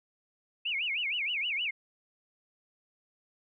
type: tone with vibrato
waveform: sine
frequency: 2518 Hz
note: D#7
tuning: 20 cents sharp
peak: -29 dBFS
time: 0.65-1.71 s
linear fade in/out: 10 ms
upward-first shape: sine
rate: 6.4 Hz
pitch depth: 290 cents each way
effects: none